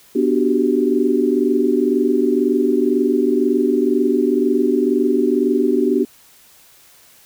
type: chord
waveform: sine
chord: G major seventh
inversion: first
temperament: equal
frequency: 246.9 / 293.7 / 370 / 392 Hz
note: B3 / D4 / F#4 / G4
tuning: 0 / 0 / 0 / 0 cents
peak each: -19 dBFS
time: 0.15-6.05 s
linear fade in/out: 10 ms
effects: white hiss -49 dBFS RMS until 7.25 s